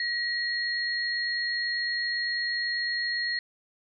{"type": "tone pair together", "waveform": "sine", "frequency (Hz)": [1905, 4277], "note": ["A#6", "C8"], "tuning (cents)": [37, 37], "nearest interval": "octave + major second", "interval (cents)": 1400, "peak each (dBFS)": [-28, -31], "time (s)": [0, 3.39], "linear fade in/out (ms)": 2, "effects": []}